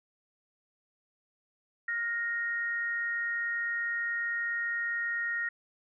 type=tone pair together; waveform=sine; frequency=1417.3 / 1864.7 Hz; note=F6 / A#6; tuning=+25 / 0 cents; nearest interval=perfect fourth; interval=475 cents; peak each=-37 / -30 dBFS; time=1.88-5.49 s; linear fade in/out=5 ms; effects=none